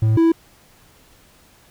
triangle tone pair in turn, 110 / 329.6 Hz, A2 / E4, 0 / 0 cents, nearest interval octave + perfect fifth, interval 1900 cents, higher second, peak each -11 / -9 dBFS, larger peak second, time 0.02-0.17 / 0.17-0.32 s, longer neither, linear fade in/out 5 ms, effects pink hiss -52 dBFS RMS until 1.7 s

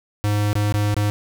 square tone with dropouts, 103.83 Hz, G#2, in tune, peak -18 dBFS, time 0.24-1.1 s, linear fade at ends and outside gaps 0 ms, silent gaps 0.53-0.554 / 0.724-0.741 / 0.943-0.966 s, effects none

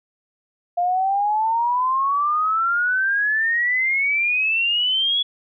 sine exponential sweep, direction up, 695 to 3400 Hz, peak -17 dBFS, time 0.77-5.23 s, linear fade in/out 10 ms, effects none

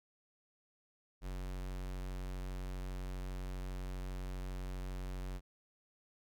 square tone, 46.25 Hz, F#1, in tune, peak -40 dBFS, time 1.21-5.41 s, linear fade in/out 50 ms, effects none

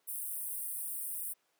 pink high-pass noise, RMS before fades -39 dBFS, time 0.07-1.34 s, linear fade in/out 20 ms, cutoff 8700 Hz, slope 96 dB/octave, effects pink hiss -75 dBFS RMS until 1.59 s + high-pass 400 Hz 12 dB/octave

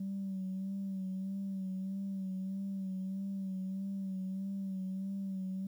sine tone with vibrato, 192.1 Hz, G3, 35 cents flat, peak -34 dBFS, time 0-5.67 s, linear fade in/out 5 ms, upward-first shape sine, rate 1.6 Hz, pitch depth 37 cents each way, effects tanh soft clip ceiling -32 dBFS + 11-bit

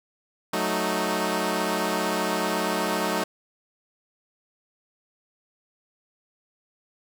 10% pulse chord, D# diminished, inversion first, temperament equal, 185 / 220 / 311.1 Hz, F#3 / A3 / D#4, 0 / 0 / 0 cents, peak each -20 dBFS, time 0.53-3.24 s, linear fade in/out 5 ms, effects none

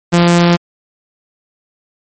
sawtooth tone, 172.7 Hz, F3, 19 cents flat, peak -3 dBFS, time 0.12-0.57 s, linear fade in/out 20 ms, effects MP3 32 kbps

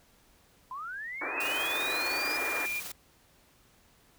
sine linear sweep, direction up, 987.8 to 5050 Hz, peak -36 dBFS, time 0.71-2.37 s, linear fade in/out 2 ms
white band-pass noise, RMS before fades -36 dBFS, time 1.21-2.66 s, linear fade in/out 5 ms, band 270 to 2000 Hz, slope 96 dB/octave
sine tone with pitch glide, 2492 to 2399 Hz, D#7 to D7, +2 to +36 cents, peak -31 dBFS, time 1.37-2.8 s, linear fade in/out 5 ms, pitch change -66 cents, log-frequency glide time 1.62-2.31 s
white noise with tremolo, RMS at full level -39 dBFS, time 1.4-2.92 s, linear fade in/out 5 ms, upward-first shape sine, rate 20 Hz, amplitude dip 35%
effects pink hiss -63 dBFS RMS until 4.18 s

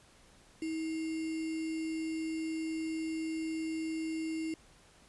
sine tone with sample-and-hold, 320 Hz, D#4, 49 cents sharp, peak -33 dBFS, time 0.62-4.54 s, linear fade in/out 2 ms, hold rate 2450 Hz, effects pink hiss -61 dBFS RMS until 5.08 s + resampled to 24000 Hz

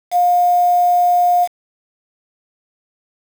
sine tone with quantisation, 710 Hz, F5, 28 cents sharp, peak -10 dBFS, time 0.11-1.48 s, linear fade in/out 50 ms, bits 5, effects none

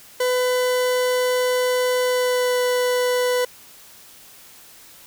40% pulse tone with pitch glide, 501 to 496.7 Hz, B4 to B4, +25 to +10 cents, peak -17 dBFS, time 0.2-3.45 s, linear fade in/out 5 ms, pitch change -15 cents, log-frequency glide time 2.04-2.61 s, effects white hiss -46 dBFS RMS until 5.06 s

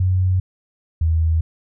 sine tone pair in turn, 92.5 / 80.84 Hz, F#2 / E2, 0 / -33 cents, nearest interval major second, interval 233 cents, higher first, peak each -14 dBFS, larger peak neither, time 0-0.4 / 1.01-1.41 s, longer neither, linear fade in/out 5 ms, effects none

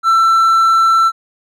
triangle tone, 1338 Hz, E6, 25 cents sharp, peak -6 dBFS, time 0.03-1.12 s, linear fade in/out 50 ms, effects none

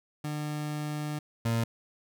30% pulse tone pair in turn, 150 / 115.24 Hz, D3 / A#2, +37 / -19 cents, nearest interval perfect fourth, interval 456 cents, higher first, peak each -29 / -23 dBFS, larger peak second, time 0.24-1.19 / 1.45-1.64 s, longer first, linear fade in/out 5 ms, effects none

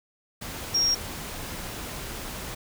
sine tone in noise, 5588 Hz, F8, in tune, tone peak -20 dBFS, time 0.74-0.95 s, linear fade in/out 10 ms, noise pink, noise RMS -36 dBFS, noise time 0.41-2.55 s, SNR +13 dB, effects none

